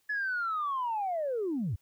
sine linear sweep, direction down, 1721 to 78.2 Hz, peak -28 dBFS, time 0.09-1.76 s, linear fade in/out 10 ms, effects tanh soft clip ceiling -25 dBFS + white hiss -72 dBFS RMS until 1.81 s

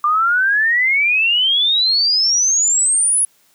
sine exponential sweep, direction up, 1180 to 10548 Hz, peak -12 dBFS, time 0.04-3.25 s, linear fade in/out 2 ms, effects white hiss -56 dBFS RMS until 3.54 s + high-pass 100 Hz 12 dB/octave

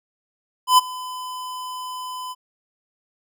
square tone with ADSR envelope, 1010 Hz, B5, 39 cents sharp, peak -9 dBFS, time 0.67-2.35 s, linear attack 110 ms, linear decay 20 ms, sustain -21 dB, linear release 36 ms, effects none

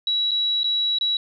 sine tone with dropouts, 3900 Hz, B7, 23 cents flat, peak -19 dBFS, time 0.07-1.17 s, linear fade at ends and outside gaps 2 ms, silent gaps 0.31-0.315 / 0.633-0.642 / 0.986-1.01 s, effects none

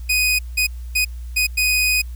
sawtooth tone bursts at uneven times, 2494 Hz, D#7, 3 cents sharp, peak -12 dBFS, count 5, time 0.09-0.39 / 0.57-0.67 / 0.95-1.05 / 1.36-1.47 / 1.57-2.02 s, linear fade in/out 10 ms, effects added 60 Hz sine -28 dBFS peak until 2.15 s + white hiss -53 dBFS RMS until 2.15 s

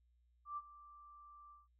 sine tone with ADSR envelope, 1174.7 Hz, D6, in tune, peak -39 dBFS, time 0.45-1.68 s, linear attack 120 ms, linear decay 41 ms, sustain -17 dB, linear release 170 ms, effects added 60 Hz sine -70 dBFS peak until 1.79 s

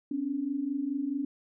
sine tone pair together, 260.6 / 285.3 Hz, C4 / C#4, -7 / +50 cents, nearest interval major second, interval 157 cents, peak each -34 / -30 dBFS, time 0.11-1.25 s, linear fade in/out 5 ms, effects none

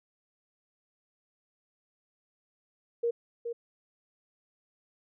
sine tone with echo, 469.7 Hz, A#4, 13 cents sharp, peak -25 dBFS, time 3.03-3.11 s, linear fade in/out 10 ms, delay 420 ms, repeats 1, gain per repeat -7 dB, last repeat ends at 3.53 s, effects none

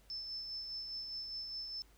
sine tone with tremolo, 5274 Hz, E8, in tune, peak -39 dBFS, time 0.1-1.82 s, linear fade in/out 0 ms, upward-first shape sine, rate 4.9 Hz, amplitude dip 35%, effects added 50 Hz sine -63 dBFS peak until 1.97 s + pink hiss -68 dBFS RMS until 1.97 s

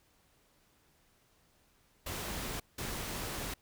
pink noise bursts at uneven times, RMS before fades -39 dBFS, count 2, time 2.06-2.6 / 2.78-3.54 s, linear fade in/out 5 ms, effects pink hiss -69 dBFS RMS until 3.61 s

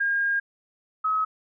sine tone pair in turn, 1618 / 1279 Hz, G#6 / D#6, -46 / +47 cents, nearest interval major third, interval 407 cents, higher first, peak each -21 dBFS, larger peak neither, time 0-0.4 / 1.04-1.25 s, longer first, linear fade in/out 10 ms, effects none

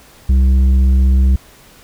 sine tone with tanh clipping, 65.41 Hz, C2, in tune, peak -9 dBFS, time 0.29-1.36 s, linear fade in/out 5 ms, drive 7 dB, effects pink hiss -44 dBFS RMS until 1.83 s

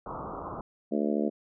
white low-pass noise, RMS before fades -38 dBFS, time 0.06-0.61 s, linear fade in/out 2 ms, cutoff 1300 Hz, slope 96 dB/octave
harmonic tone, 73.42 Hz, D2, in tune, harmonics 3 / 4 / 5 / 6 / 7 / 8 / 9, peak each -29 / -31 / -33 / -35 / -36 / -37 / -38 dBFS, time 0.91-1.3 s, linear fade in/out 20 ms
effects none

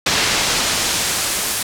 brown noise with band-pass filter sweep, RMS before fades -19 dBFS, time 0.06-1.63 s, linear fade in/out 5 ms, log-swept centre 4700 to 11000 Hz, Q 0.79, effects none

